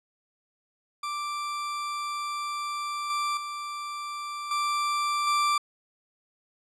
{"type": "tone with level steps", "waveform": "40% pulse", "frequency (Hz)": 1174.7, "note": "D6", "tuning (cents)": 0, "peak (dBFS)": [-29, -25, -32, -24, -21], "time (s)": [1.03, 5.58], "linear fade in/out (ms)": 5, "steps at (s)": [3.1, 3.37, 4.51, 5.27], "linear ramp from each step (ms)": 2, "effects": ["low-pass 9000 Hz 12 dB/octave"]}